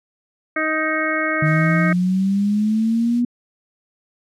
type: harmonic tone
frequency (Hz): 313.1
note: D#4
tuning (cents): +11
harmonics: 1 / 2 / 4 / 5 / 6 / 7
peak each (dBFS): -25 / -25 / -25 / -25 / -25 / -25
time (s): 0.56-1.93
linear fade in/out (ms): 5
type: linear sweep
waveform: sine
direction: up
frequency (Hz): 150.9 to 243.6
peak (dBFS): -15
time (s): 1.42-3.25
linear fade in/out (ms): 5
type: noise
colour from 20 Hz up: violet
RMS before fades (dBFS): -31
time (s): 1.43-3.23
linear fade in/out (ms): 50
effects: low-pass 4000 Hz 12 dB/octave